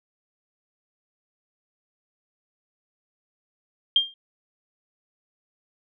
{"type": "tone with exponential decay", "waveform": "sine", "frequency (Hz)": 3199, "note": "G7", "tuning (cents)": 34, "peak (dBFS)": -12, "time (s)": [3.96, 4.14], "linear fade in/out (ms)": 2, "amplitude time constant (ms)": 39, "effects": []}